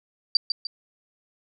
sine tone with echo, 4700 Hz, D8, 1 cent sharp, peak -14 dBFS, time 0.35-0.37 s, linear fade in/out 2 ms, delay 150 ms, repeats 2, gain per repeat -7 dB, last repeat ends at 0.67 s, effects none

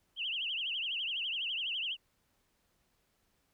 sine tone with vibrato, 2939 Hz, F#7, 12 cents flat, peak -33 dBFS, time 0.16-1.97 s, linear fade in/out 50 ms, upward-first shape triangle, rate 12 Hz, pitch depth 210 cents each way, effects pink hiss -75 dBFS RMS until 3.53 s

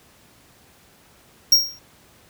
square tone with exponential decay, 5588 Hz, F8, in tune, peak -8 dBFS, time 1.52-1.79 s, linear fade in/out 5 ms, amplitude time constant 58 ms, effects pink hiss -53 dBFS RMS until 2.29 s + high-pass 60 Hz 12 dB/octave

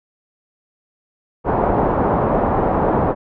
white low-pass noise, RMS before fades -17 dBFS, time 1.44-3.15 s, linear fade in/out 50 ms, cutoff 930 Hz, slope 24 dB/octave, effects none

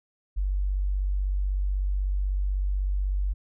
sine tone, 48.07 Hz, G1, 33 cents flat, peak -23 dBFS, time 0.36-3.34 s, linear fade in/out 20 ms, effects none

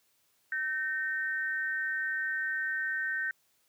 sine tone pair together, 1541 / 1836.1 Hz, G6 / A#6, -30 / -27 cents, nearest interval minor third, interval 303 cents, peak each -32 / -33 dBFS, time 0.52-3.31 s, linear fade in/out 2 ms, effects white hiss -71 dBFS RMS until 3.68 s + high-pass 60 Hz 12 dB/octave

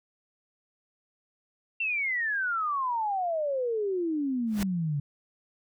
sine exponential sweep, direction down, 2736 to 139.6 Hz, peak -26 dBFS, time 1.8-5 s, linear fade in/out 5 ms
pink noise with exponential growth, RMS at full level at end -30 dBFS, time 4.47-4.63 s, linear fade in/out 1 ms, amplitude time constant 34 ms
effects none

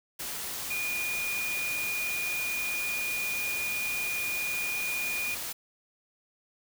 sine tone in noise, 2441 Hz, D#7, 34 cents flat, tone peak -30 dBFS, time 0.7-5.35 s, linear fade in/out 10 ms, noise white, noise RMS -36 dBFS, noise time 0.19-5.53 s, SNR +3 dB, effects none

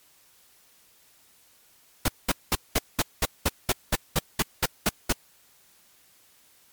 pink noise bursts, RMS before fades -22 dBFS, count 14, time 2.05-5.126 s, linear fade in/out 5 ms, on 34 ms, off 200 ms, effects white hiss -59 dBFS RMS until 6.72 s + MP3 96 kbps

